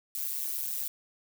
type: noise with amplitude modulation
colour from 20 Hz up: violet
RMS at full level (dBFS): -30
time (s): 0.15-0.88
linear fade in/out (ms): 2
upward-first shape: sine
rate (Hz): 140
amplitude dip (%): 85
effects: none